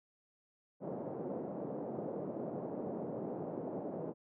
white band-pass noise, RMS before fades -41 dBFS, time 0.8-4.14 s, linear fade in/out 50 ms, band 150 to 600 Hz, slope 24 dB/octave, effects none

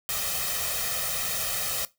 white noise with comb filter, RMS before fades -29 dBFS, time 0.09-1.85 s, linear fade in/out 0 ms, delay 1.6 ms, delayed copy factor +0.85, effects noise-tail reverb RT60 0.2 s tail -18 dB re dry

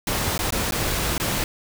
pink noise with dropouts, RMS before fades -24 dBFS, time 0.07-1.44 s, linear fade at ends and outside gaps 2 ms, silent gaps 0.379-0.39 / 0.506-0.523 / 0.71-0.721 / 1.18-1.199 s, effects none

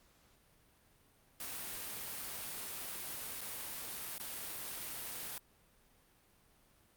white noise with dropouts, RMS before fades -43 dBFS, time 1.4-5.38 s, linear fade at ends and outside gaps 2 ms, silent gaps 3.409-3.413 / 4.181-4.198 s, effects pink hiss -68 dBFS RMS until 6.96 s + Opus 48 kbps

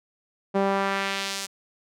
sawtooth tone with band-pass filter sweep, 196 Hz, G3, in tune, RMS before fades -26 dBFS, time 0.54-1.47 s, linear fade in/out 20 ms, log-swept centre 520 to 7200 Hz, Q 0.94, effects none

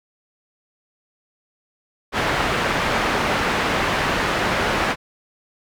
white low-pass noise, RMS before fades -21 dBFS, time 2.12-4.96 s, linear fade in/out 50 ms, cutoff 1800 Hz, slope 12 dB/octave, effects none

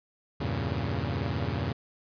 sawtooth chord, E diminished seventh, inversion none, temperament equal, 82.41 / 98 / 116.54 / 138.59 Hz, E2 / G2 / Bb2 / Db3, 0 / 0 / 0 / 0 cents, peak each -30 dBFS, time 0.4-1.73 s, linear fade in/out 10 ms, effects resampled to 11025 Hz

